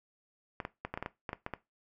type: clicks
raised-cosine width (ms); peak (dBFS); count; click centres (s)
0.5; -21; 11; 0.602 / 0.651 / 0.85 / 0.94 / 0.975 / 1.026 / 1.061 / 1.292 / 1.331 / 1.464 / 1.537
effects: noise-tail reverb RT60 0.2 s tail -17 dB re dry